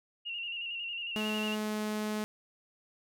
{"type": "tone with vibrato", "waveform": "sine", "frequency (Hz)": 2789, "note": "F7", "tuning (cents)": -3, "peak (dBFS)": -35, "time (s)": [0.25, 1.56], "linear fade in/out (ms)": 20, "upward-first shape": "square", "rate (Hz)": 11, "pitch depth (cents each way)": 39}
{"type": "tone with pitch glide", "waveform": "sawtooth", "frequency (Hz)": [214.2, 213], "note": ["A3", "G#3"], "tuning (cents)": [-46, 44], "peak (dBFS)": -28, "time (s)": [1.16, 2.24], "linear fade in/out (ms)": 0, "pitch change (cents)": -10, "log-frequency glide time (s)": [1.37, 1.81]}
{"effects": []}